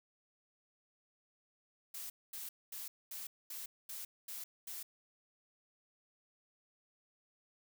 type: noise bursts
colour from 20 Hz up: blue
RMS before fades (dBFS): -45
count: 8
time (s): 1.94-4.83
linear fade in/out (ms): 5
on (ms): 160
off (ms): 230
effects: none